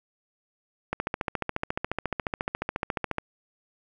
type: click train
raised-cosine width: 0.5 ms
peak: -12 dBFS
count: 33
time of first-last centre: 0.93-3.184 s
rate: 14.2 Hz
effects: 9-bit